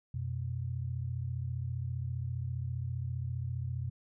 sine tone pair together, 90.4 / 125.41 Hz, F#2 / B2, -40 / +27 cents, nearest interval tritone, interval 567 cents, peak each -37 / -35 dBFS, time 0.14-3.9 s, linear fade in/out 5 ms, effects none

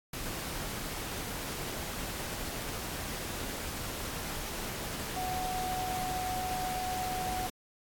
sine tone in noise, 740 Hz, F#5, in tune, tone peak -33 dBFS, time 5.16-7.47 s, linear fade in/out 5 ms, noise pink, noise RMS -38 dBFS, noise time 0.13-7.5 s, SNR +2 dB, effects AAC 64 kbps

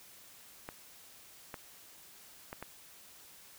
clicks, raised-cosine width 0.5 ms, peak -26 dBFS, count 4, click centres 0.689 / 1.542 / 2.529 / 2.626 s, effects white hiss -56 dBFS RMS until 3.58 s

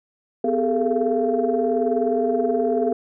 sine tone cluster, 249.7 / 408.7 / 429.6 / 448.5 / 684 Hz, B3 / G#4 / A4 / A4 / F5, +19 / -28 / -41 / +33 / -36 cents, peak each -24 dBFS, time 0.44-2.93 s, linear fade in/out 5 ms, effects tanh soft clip ceiling -9 dBFS

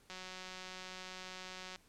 click train, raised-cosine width 0.2 ms, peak -30 dBFS, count 308, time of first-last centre 0.1-1.759 s, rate 185 Hz, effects pink hiss -67 dBFS RMS until 1.88 s + low-pass 12000 Hz 12 dB/octave

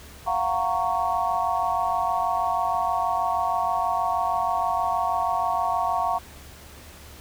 sine chord, Gb major seventh, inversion third, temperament just, 693.7 / 740 / 925 / 1110 Hz, F5 / Gb5 / Bb5 / Db6, -12 / 0 / -14 / +2 cents, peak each -27 dBFS, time 0.26-6.19 s, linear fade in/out 20 ms, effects added 72 Hz sine -47 dBFS peak until 7.2 s + pink hiss -46 dBFS RMS until 7.2 s

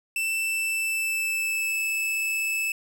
45% pulse tone with pitch glide, 2662 to 2622 Hz, E7 to E7, +16 to -10 cents, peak -24 dBFS, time 0.16-2.72 s, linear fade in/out 2 ms, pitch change -26 cents, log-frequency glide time 0.37-1.77 s, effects none

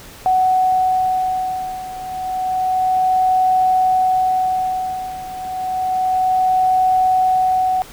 sine beating tone pair, 745 / 745.3 Hz, F#5 / F#5, +12 / +12 cents, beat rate 0.3 Hz, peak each -16 / -19 dBFS, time 0.26-7.82 s, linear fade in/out 0 ms, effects pink hiss -39 dBFS RMS until 7.92 s

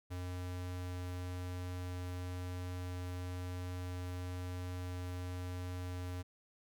square tone, 90.1 Hz, F#2, 45 cents flat, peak -40 dBFS, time 0.1-6.23 s, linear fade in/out 20 ms, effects none

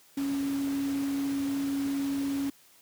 sine tone in noise, 277.4 Hz, C#4, 1 cent sharp, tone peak -27 dBFS, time 0.17-2.5 s, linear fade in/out 5 ms, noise pink, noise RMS -42 dBFS, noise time 0.17-2.5 s, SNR +12 dB, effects white hiss -59 dBFS RMS until 2.81 s + high-pass 100 Hz 12 dB/octave

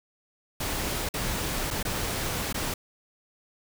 pink noise with dropouts, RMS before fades -30 dBFS, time 0.6-2.74 s, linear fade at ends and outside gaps 5 ms, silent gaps 1.09-1.139 / 1.705-1.709 / 1.829-1.85 / 2.528-2.543 s, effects none

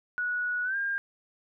sine tone with pitch glide, 1465 to 1606.8 Hz, F#6 to G6, -18 to +42 cents, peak -27 dBFS, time 0.18-0.98 s, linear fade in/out 0 ms, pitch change +160 cents, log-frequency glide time 0.64-0.76 s, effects none

